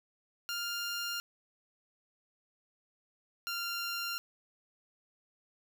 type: tone pair in turn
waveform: 15% pulse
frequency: 1401 / 1388.9 Hz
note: F6 / F6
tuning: +5 / -10 cents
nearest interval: unison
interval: 15 cents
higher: first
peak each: -28 dBFS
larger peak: neither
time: 0.49-1.2 / 3.47-4.18 s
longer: neither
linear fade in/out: 0 ms
effects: none